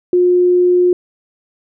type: tone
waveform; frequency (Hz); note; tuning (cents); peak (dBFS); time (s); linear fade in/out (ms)
sine; 357.9; F4; +42; -8; 0.13-0.93; 2
effects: none